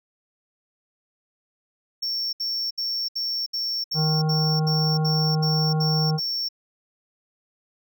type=tone bursts; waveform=triangle; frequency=5460 Hz; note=F8; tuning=40 cents flat; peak=-23 dBFS; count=12; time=2.02-6.488 s; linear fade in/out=10 ms; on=310 ms; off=68 ms
type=harmonic tone; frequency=155.8 Hz; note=D#3; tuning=3 cents sharp; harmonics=1 / 3 / 5 / 7 / 9; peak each=-20 / -32 / -32 / -40 / -43 dBFS; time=3.94-6.2 s; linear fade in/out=50 ms
effects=none